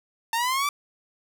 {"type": "linear sweep", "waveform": "sawtooth", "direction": "up", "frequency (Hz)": [897, 1174.7], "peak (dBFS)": -19, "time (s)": [0.33, 0.69], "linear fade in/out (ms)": 2, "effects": []}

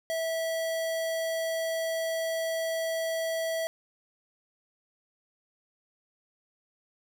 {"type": "tone", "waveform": "square", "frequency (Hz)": 653, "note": "E5", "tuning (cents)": -17, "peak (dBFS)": -29, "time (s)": [0.1, 3.67], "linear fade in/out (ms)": 0, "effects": []}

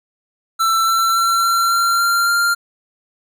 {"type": "tone with pitch steps", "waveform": "square", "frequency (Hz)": [1336, 1345.3, 1354.6, 1364.1, 1373.6, 1383.1, 1392.7], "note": ["E6", "E6", "E6", "F6", "F6", "F6", "F6"], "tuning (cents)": [23, 35, 47, -41, -29, -17, -5], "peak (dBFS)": -14, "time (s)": [0.59, 2.55], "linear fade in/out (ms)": 20, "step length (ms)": 280, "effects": []}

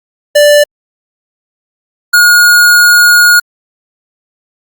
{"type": "tone pair in turn", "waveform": "square", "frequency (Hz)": [587.3, 1437.8], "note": ["D5", "F6"], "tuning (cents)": [0, 50], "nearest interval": "octave + major third", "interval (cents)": 1550, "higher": "second", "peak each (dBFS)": -3, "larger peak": "neither", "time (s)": [[0.35, 0.64], [2.13, 3.4]], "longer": "second", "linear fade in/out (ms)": 10, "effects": ["Opus 48 kbps"]}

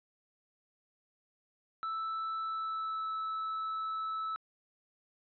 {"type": "tone with pitch glide", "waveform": "triangle", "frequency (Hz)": [1318.5, 1307.1], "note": ["E6", "E6"], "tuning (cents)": [0, -15], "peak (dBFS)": -32, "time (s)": [1.83, 4.36], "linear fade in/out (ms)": 0, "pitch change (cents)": -15, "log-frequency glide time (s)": [2.41, 3.09], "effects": ["resampled to 11025 Hz"]}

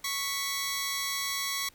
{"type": "tone pair together", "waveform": "10% pulse", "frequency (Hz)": [1108.7, 1975.5], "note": ["C#6", "B6"], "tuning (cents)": [0, 0], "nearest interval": "minor seventh", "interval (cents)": 1000, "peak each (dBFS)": -24, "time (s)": [0.04, 1.69], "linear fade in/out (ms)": 5, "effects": ["pink hiss -59 dBFS RMS until 1.74 s"]}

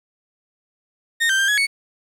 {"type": "tone with pitch steps", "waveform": "35% pulse", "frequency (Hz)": [1842, 1564, 1585, 1681, 2221], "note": ["A#6", "G6", "G6", "G#6", "C#7"], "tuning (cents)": [-21, -4, 19, 20, 3], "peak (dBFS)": -14, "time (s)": [1.2, 1.67], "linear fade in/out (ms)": 20, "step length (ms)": 94, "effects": ["low-pass 10000 Hz 12 dB/octave", "8-bit"]}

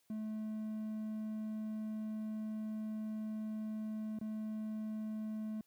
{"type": "tone with dropouts", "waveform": "triangle", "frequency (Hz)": 216.4, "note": "A3", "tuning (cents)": -29, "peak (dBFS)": -36, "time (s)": [0.1, 5.61], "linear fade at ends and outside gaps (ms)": 2, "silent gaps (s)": [4.188, 4.212], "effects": ["white hiss -75 dBFS RMS until 5.66 s", "high-pass 60 Hz 12 dB/octave"]}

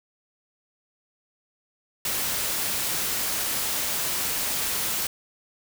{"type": "noise", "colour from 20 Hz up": "white", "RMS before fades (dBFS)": -27, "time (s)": [2.05, 5.07], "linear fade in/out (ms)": 2, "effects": []}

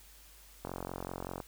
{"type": "click train", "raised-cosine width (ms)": 1, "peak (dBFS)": -24, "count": 35, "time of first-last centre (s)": [0.65, 1.402], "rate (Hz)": 45.2, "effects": ["added 50 Hz sine -58 dBFS peak until 1.47 s", "white hiss -58 dBFS RMS until 1.47 s"]}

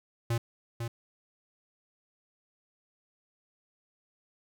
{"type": "tone with echo", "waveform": "square", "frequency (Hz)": 116.54, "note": "A#2", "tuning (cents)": 0, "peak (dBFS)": -27, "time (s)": [0.3, 0.38], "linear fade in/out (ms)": 5, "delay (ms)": 500, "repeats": 1, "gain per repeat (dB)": -6, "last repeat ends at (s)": 0.88, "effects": []}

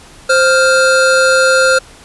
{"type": "tone pair together", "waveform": "square", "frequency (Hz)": [523.9, 1396.9], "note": ["C5", "F6"], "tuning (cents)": [2, 0], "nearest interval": "octave + perfect fourth", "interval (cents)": 1698, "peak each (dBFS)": -11, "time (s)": [0.29, 1.79], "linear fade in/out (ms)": 10, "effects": ["pink hiss -39 dBFS RMS until 2.04 s", "resampled to 24000 Hz"]}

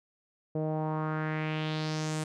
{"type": "tone with low-pass filter sweep", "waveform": "sawtooth", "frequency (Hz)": 155.56, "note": "D#3", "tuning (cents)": 0, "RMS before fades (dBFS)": -32, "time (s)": [0.55, 2.24], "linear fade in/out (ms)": 5, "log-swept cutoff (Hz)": [530, 8800], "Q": 2.7, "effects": []}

